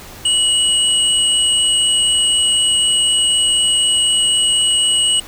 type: tone pair together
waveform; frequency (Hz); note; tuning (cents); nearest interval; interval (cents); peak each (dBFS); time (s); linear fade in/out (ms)
sine; 2926 / 8276; F#7 / C9; -20 / -20; octave + tritone; 1800; -13 / -17; 0.25-5.2; 5
effects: pink hiss -36 dBFS RMS until 5.27 s